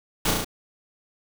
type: noise with echo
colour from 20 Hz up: pink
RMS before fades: -23 dBFS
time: 0.25-0.31 s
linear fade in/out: 5 ms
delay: 34 ms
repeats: 4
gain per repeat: -2 dB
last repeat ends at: 0.446 s
effects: none